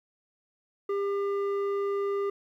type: tone with low-pass filter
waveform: square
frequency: 399.9 Hz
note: G4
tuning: 35 cents sharp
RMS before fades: -29 dBFS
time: 0.89-2.3 s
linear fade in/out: 5 ms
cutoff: 1200 Hz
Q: 0.96
effects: 11-bit